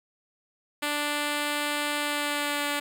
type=tone with pitch glide; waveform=5% pulse; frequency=293.7 to 290 Hz; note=D4 to D4; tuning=0 to -22 cents; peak=-15 dBFS; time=0.82-2.8 s; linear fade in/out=10 ms; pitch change=-22 cents; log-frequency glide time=1.99-2.66 s; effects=none